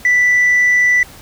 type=tone; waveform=sine; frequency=1975.5 Hz; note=B6; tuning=in tune; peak=-7 dBFS; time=0.05-1.03 s; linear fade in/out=2 ms; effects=tanh soft clip ceiling -7 dBFS + pink hiss -39 dBFS RMS until 1.21 s